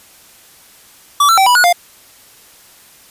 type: tone with pitch steps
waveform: square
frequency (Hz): 1153 / 1342 / 772 / 982 / 1457 / 702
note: D6 / E6 / G5 / B5 / F#6 / F5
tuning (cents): -32 / +31 / -27 / -10 / -27 / +9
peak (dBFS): -8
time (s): 1.2-1.728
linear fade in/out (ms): 5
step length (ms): 88
effects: white hiss -44 dBFS RMS until 3.1 s + resampled to 32000 Hz